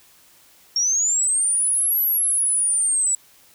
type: linear two-way sweep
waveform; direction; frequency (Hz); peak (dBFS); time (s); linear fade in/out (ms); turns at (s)
sine; up then down; 5480 to 11840 to 7760; -17; 0.76-3.15; 2; 2.02
effects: white hiss -53 dBFS RMS until 3.54 s